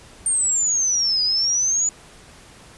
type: exponential two-way sweep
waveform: sine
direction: down then up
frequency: 8870 to 4900 to 6970 Hz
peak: -17 dBFS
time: 0.26-1.89 s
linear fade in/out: 2 ms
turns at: 1.23 s
effects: pink hiss -46 dBFS RMS until 2.77 s + resampled to 24000 Hz